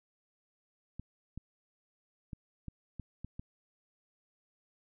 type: clicks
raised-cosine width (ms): 5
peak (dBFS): -29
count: 7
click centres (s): 0.996 / 1.376 / 2.332 / 2.683 / 2.997 / 3.246 / 3.395
effects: none